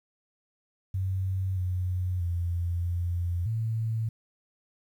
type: tone with pitch steps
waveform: sine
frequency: 94.5 / 91 / 86.5 / 87.2 / 112 Hz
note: F#2 / F#2 / F2 / F2 / A2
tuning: +37 / -28 / -16 / -2 / +31 cents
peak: -26 dBFS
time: 0.94-4.09 s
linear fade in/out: 5 ms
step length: 630 ms
effects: 10-bit

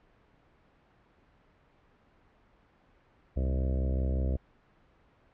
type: harmonic tone with a mistuned harmonic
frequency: 65.41 Hz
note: C2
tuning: in tune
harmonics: 1 / 2 / 3 / 4 / 5 / 6 / 7 / 8 / 9 / 10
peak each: -27 / -37 / -39 / -42 / -44 / -46 / -47 / -44 / -46 / -49 dBFS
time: 3.36-4.37 s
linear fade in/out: 10 ms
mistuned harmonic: 1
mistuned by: +81 cents
effects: pink hiss -64 dBFS RMS until 5.33 s + low-pass 2000 Hz 12 dB/octave

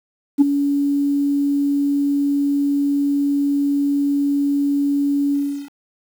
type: tone with ADSR envelope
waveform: sine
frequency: 283.5 Hz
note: C#4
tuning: 39 cents sharp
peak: -4 dBFS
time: 0.38-5.7 s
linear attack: 33 ms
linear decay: 15 ms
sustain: -11 dB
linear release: 360 ms
effects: tanh soft clip ceiling -5 dBFS + 7-bit

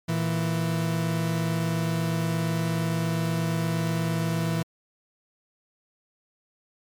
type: tone pair together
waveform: 40% pulse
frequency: 116.29 / 164.81 Hz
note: A#2 / E3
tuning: -4 / 0 cents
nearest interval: tritone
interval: 604 cents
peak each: -29 / -24 dBFS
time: 0.08-4.63 s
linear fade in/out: 10 ms
effects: MP3 96 kbps

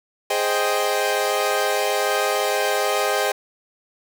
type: chord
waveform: sawtooth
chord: Ab major seventh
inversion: none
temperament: equal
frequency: 415.3 / 523.3 / 622.3 / 784 Hz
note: Ab4 / C5 / Eb5 / G5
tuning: 0 / 0 / 0 / 0 cents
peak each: -21 dBFS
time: 0.3-3.32 s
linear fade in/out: 5 ms
effects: none

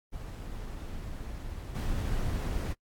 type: noise with level steps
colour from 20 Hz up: brown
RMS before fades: -39 / -31 dBFS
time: 0.12-2.74 s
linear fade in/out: 20 ms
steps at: 1.75 s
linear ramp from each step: 5 ms
effects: noise-tail reverb RT60 0.1 s tail -22 dB re dry + AAC 64 kbps

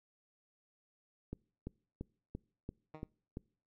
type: click train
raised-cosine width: 3 ms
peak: -28 dBFS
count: 7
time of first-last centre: 1.33-3.371 s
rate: 2.94 Hz
type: tone with exponential decay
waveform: 10% pulse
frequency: 155.56 Hz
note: D#3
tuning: in tune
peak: -36 dBFS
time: 2.94-3.09 s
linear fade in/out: 2 ms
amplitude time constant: 31 ms
effects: noise-tail reverb RT60 0.5 s tail -26 dB re dry + low-pass 2000 Hz 12 dB/octave

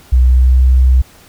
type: tone with pitch glide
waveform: sine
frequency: 62.7 to 63.98 Hz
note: B1 to C2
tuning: +27 to -38 cents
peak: -5 dBFS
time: 0.12-1.02 s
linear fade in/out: 10 ms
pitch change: +35 cents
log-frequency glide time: 0.24-0.59 s
effects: pink hiss -43 dBFS RMS until 1.28 s

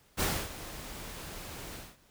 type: noise with ADSR envelope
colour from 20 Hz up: pink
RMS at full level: -28 dBFS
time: 0.17-1.97 s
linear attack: 35 ms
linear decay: 280 ms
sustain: -15 dB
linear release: 220 ms
effects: pink hiss -64 dBFS RMS until 2.1 s

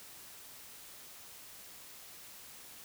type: silence
effects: white hiss -52 dBFS RMS until 2.84 s

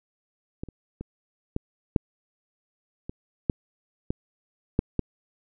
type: clicks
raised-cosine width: 3 ms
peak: -19 / -28 / -22 / -14 / -6 / -21 / -8 / -13 / -7 / -10 dBFS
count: 10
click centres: 0.635 / 0.687 / 1.01 / 1.564 / 1.962 / 3.095 / 3.498 / 4.105 / 4.791 / 4.993 s
effects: none

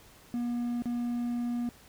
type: tone with dropouts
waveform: triangle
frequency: 240 Hz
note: B3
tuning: 49 cents flat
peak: -27 dBFS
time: 0.34-1.69 s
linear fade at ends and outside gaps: 0 ms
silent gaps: 0.821-0.857 s
effects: pink hiss -56 dBFS RMS until 1.88 s

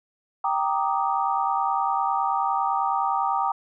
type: chord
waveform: sine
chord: Eb major seventh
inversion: first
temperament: equal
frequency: 784 / 932.3 / 1174.7 / 1244.5 Hz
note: G5 / Bb5 / D6 / Eb6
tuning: 0 / 0 / 0 / 0 cents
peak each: -25 / -26 / -28 / -29 dBFS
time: 0.44-3.52 s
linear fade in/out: 5 ms
effects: none

